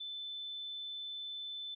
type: tone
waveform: sine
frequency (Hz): 3520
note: A7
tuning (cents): 0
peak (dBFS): -40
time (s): 0-1.75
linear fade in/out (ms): 10
effects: none